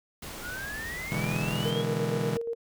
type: noise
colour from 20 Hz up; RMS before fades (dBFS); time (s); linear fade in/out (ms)
pink; -40; 0.22-1.71; 5
type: exponential sweep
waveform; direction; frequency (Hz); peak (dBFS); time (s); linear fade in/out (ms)
sine; up; 1396.9 to 3402; -35; 0.41-1.85; 50
type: chord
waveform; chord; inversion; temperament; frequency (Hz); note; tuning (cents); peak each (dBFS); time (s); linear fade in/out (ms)
40% pulse; E dominant seventh; second; just; 123.61 / 148.33 / 164.81 / 206; B2 / D3 / E3 / G#3; +2 / +18 / 0 / -14; -33; 1.12-2.37; 0
type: tone with tremolo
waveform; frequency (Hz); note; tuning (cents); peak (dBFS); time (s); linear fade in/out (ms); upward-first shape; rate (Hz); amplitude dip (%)
sine; 464.4; A#4; -7; -28; 1.64-2.55; 20; square; 8.4; 45
effects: none